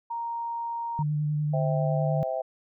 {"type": "tone", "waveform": "sine", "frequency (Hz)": 932.3, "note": "A#5", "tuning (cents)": 0, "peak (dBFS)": -29, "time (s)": [0.1, 1.03], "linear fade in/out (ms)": 10}
{"type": "tone with vibrato", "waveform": "sine", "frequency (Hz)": 149.9, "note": "D3", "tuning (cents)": 36, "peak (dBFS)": -24, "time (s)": [0.99, 2.23], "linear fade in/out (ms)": 0, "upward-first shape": "sine", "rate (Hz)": 9.9, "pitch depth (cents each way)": 16}
{"type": "chord", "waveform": "sine", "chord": "C major", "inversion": "none", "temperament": "just", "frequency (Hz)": [523.3, 654.1, 784.9], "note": ["C5", "E5", "G5"], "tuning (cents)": [0, -14, 2], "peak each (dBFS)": [-32, -29, -34], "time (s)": [1.53, 2.42], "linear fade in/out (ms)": 10}
{"effects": []}